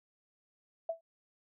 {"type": "tone with exponential decay", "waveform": "sine", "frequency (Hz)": 660, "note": "E5", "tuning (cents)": 2, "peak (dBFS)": -28, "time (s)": [0.89, 1.01], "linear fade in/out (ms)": 5, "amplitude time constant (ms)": 24, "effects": []}